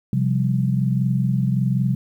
sine chord, C suspended fourth, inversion none, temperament equal, 130.81 / 174.61 / 196 Hz, C3 / F3 / G3, 0 / 0 / 0 cents, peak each -19 / -24 / -23 dBFS, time 0.13-1.95 s, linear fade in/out 2 ms, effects 9-bit

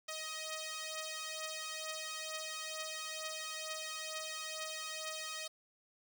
5% pulse beating tone pair, 627 / 629.2 Hz, D#5 / D#5, +13 / +19 cents, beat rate 2.2 Hz, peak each -34 / -31 dBFS, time 0.08-5.48 s, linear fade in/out 10 ms, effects none

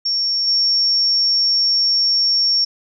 sine tone with level steps, 5490 Hz, F8, 31 cents flat, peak -16 / -13 dBFS, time 0.05-2.65 s, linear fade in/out 10 ms, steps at 0.47 s, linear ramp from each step 10 ms, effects none

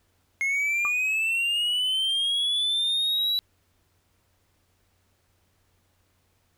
triangle linear sweep, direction up, 2150 to 3937 Hz, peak -21 dBFS, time 0.41-3.39 s, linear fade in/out 0 ms
sine tone with exponential decay, 1174.7 Hz, D6, in tune, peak -24 dBFS, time 0.85-0.94 s, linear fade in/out 0 ms, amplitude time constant 19 ms
effects added 90 Hz sine -69 dBFS peak until 6.57 s + pink hiss -69 dBFS RMS until 6.57 s

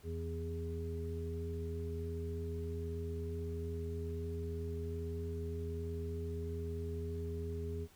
harmonic tone with a mistuned harmonic, 82.41 Hz, E2, in tune, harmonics 1 / 2 / 3 / 5, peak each -39 / -48 / -49 / -43 dBFS, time 0.03-7.88 s, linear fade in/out 50 ms, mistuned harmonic 1, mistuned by +22 cents, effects pink hiss -64 dBFS RMS until 7.95 s

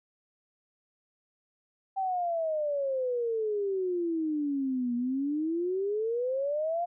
sine exponential two-way sweep, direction down then up, 782 to 237.8 to 709 Hz, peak -27 dBFS, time 1.96-6.86 s, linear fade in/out 20 ms, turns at 4.95 s, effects none

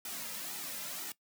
white noise with flanger, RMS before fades -41 dBFS, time 0.05-1.12 s, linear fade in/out 2 ms, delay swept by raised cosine 1.8 to 2.73 ms, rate 2 Hz, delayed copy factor -0.7, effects noise-tail reverb RT60 0.1 s tail -19 dB re dry + high-pass 150 Hz 12 dB/octave

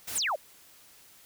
white noise, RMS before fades -37 dBFS, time 0.07-0.19 s, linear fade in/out 10 ms
sine exponential sweep, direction down, 11175 to 509 Hz, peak -26 dBFS, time 0.15-0.36 s, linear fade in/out 10 ms
effects white hiss -56 dBFS RMS until 1.25 s

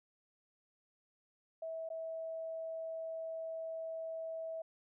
sine tone with dropouts, 650 Hz, E5, 24 cents flat, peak -39 dBFS, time 1.62-4.62 s, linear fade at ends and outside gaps 5 ms, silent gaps 1.89-1.901 s, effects none

